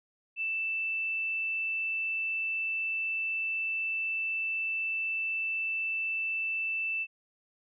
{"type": "tone", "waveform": "sine", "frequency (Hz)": 2652, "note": "E7", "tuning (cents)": 10, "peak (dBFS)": -29, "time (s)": [0.36, 7.07], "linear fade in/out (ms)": 50, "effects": []}